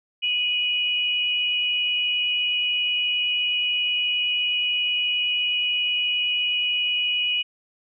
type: tone pair together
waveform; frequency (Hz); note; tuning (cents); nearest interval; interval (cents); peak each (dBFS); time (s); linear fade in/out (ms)
sine; 2486 / 2923; D#7 / F#7; -2 / -22; minor third; 280; -25 / -22; 0.22-7.43; 20
effects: none